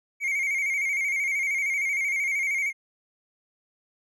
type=tone with vibrato; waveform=triangle; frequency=2200 Hz; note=C#7; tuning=14 cents flat; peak=-22 dBFS; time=0.2-2.73 s; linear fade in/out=50 ms; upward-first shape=square; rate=13 Hz; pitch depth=54 cents each way; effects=none